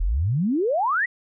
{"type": "exponential sweep", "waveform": "sine", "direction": "up", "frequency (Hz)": [36.71, 2016], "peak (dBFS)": -19, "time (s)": [0, 1.06], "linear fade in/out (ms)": 10, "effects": []}